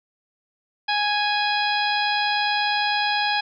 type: harmonic tone with a mistuned harmonic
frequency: 830.6 Hz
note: G#5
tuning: in tune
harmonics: 1 / 2 / 3 / 4 / 5 / 6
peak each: -23 / -26 / -28 / -29 / -30 / -31 dBFS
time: 0.88-3.41 s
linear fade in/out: 10 ms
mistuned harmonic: 5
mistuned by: -37 cents
effects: none